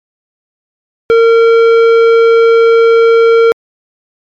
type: tone with tanh clipping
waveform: sine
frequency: 458.4 Hz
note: A#4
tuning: 29 cents flat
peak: -5 dBFS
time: 1.1-3.52 s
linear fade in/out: 0 ms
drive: 12 dB
effects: MP3 64 kbps